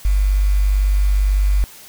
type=tone with quantisation; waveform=sine; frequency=49 Hz; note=G1; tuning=in tune; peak=-12 dBFS; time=0.05-1.64 s; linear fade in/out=0 ms; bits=6; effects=white hiss -41 dBFS RMS until 1.88 s